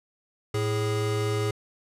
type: tone pair together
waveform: square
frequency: 110 / 415.3 Hz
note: A2 / G#4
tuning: 0 / 0 cents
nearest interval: octave + major seventh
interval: 2300 cents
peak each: -27 / -29 dBFS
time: 0.54-1.51 s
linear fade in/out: 5 ms
effects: low-pass 11000 Hz 12 dB/octave